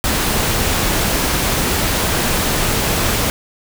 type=noise; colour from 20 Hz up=pink; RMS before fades=-17 dBFS; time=0.04-3.3 s; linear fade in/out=0 ms; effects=none